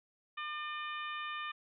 harmonic tone with a mistuned harmonic, 600 Hz, D5, 37 cents sharp, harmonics 2 / 3 / 4 / 5 / 6, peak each -40 / -44 / -46 / -48 / -50 dBFS, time 0.37-1.52 s, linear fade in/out 10 ms, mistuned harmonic 4, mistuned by +18 cents, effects none

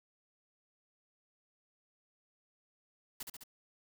white noise with echo, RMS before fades -42 dBFS, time 3.2-3.23 s, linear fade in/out 5 ms, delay 69 ms, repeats 3, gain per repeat -3 dB, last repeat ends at 3.437 s, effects none

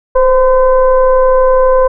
sine tone with frequency modulation, 519 Hz, C5, 14 cents flat, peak -5 dBFS, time 0.15-1.88 s, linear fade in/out 10 ms, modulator 503 Hz, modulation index 0.82, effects none

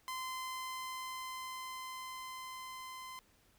sawtooth tone with level ramp, 1033 Hz, C6, 22 cents flat, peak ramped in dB -35 to -42 dBFS, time 0.08-3.19 s, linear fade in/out 0 ms, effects pink hiss -69 dBFS RMS until 3.58 s

